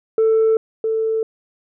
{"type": "tone pair in turn", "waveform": "sine", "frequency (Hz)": [443.7, 443.7], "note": ["A4", "A4"], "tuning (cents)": [14, 14], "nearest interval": "unison", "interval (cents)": 0, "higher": "neither", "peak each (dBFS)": [-10, -16], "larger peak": "first", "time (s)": [[0.18, 0.57], [0.84, 1.23]], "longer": "neither", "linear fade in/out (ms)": 2, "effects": ["tanh soft clip ceiling -10 dBFS"]}